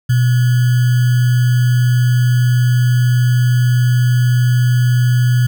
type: tone with sample-and-hold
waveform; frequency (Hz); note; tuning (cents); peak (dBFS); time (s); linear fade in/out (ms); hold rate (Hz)
sine; 123.3; B2; -2; -9; 0.09-5.47; 10; 1575
effects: none